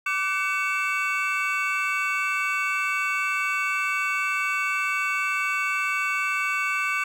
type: tone cluster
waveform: triangle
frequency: 1166 / 1511 / 2249 / 2669 Hz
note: D6 / F#6 / C#7 / E7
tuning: -13 / +36 / +24 / +21 cents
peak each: -27 dBFS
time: 0.06-7.04 s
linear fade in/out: 5 ms
effects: none